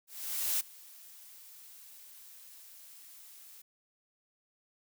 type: noise with ADSR envelope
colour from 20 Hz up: blue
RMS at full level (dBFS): -30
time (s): 0.07-3.62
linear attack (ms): 530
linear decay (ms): 13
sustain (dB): -23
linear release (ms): 7
effects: none